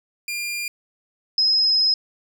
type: tone pair in turn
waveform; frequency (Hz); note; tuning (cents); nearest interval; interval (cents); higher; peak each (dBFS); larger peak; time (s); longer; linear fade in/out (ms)
sawtooth / sine; 2400 / 5106; D7 / D#8; +37 / +44; octave + minor second; 1307; second; -22 / -15; second; 0.28-0.68 / 1.38-1.94; second; 2
effects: none